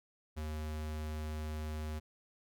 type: tone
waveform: square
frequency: 77 Hz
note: D#2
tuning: 17 cents flat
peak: -38 dBFS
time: 0.36-2 s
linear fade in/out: 20 ms
effects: none